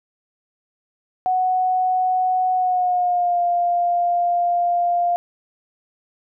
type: tone with pitch glide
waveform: sine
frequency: 740 to 699.7 Hz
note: F#5 to F5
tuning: 0 to +3 cents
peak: -16 dBFS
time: 1.26-5.16 s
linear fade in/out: 0 ms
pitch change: -97 cents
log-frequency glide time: 2.54-3.41 s
effects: none